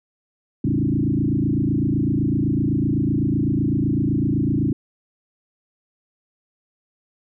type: tone with frequency modulation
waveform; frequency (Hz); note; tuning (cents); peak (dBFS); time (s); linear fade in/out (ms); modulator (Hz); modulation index
sine; 207.7; G#3; 0; -17; 0.64-4.73; 5; 27.9; 4
effects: none